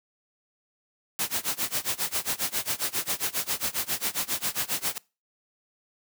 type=noise with tremolo; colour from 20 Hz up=white; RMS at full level=-26 dBFS; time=1.19-4.98 s; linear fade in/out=0 ms; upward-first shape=sine; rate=7.4 Hz; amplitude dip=95%; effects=noise-tail reverb RT60 0.3 s tail -23 dB re dry + high-pass 80 Hz 12 dB/octave